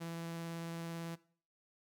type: tone with vibrato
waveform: sawtooth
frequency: 167 Hz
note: E3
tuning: 23 cents sharp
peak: -37 dBFS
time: 0-1.16 s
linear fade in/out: 20 ms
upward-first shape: sine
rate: 18 Hz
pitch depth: 8 cents each way
effects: noise-tail reverb RT60 0.5 s tail -20 dB re dry